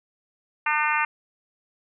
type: harmonic tone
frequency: 301.6 Hz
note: D4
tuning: 46 cents sharp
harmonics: 3 / 4 / 5 / 6 / 7 / 8 / 9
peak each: -26 / -27 / -28 / -29 / -29 / -30 / -31 dBFS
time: 0.66-1.05 s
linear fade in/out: 5 ms
effects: none